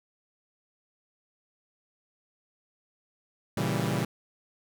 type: chord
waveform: sawtooth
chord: A# diminished seventh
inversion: none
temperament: equal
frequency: 116.54 / 138.59 / 164.81 / 196 Hz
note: A#2 / C#3 / E3 / G3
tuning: 0 / 0 / 0 / 0 cents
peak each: -28 dBFS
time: 3.57-4.05 s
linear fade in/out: 5 ms
effects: none